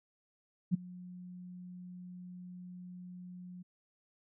sine tone with ADSR envelope, 180 Hz, F#3, 47 cents flat, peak -23 dBFS, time 0.71-3.63 s, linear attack 32 ms, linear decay 12 ms, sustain -22 dB, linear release 14 ms, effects none

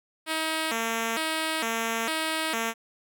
5% pulse tone with vibrato, 268.9 Hz, C4, 47 cents sharp, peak -15 dBFS, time 0.26-2.74 s, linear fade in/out 50 ms, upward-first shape square, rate 1.1 Hz, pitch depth 290 cents each way, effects none

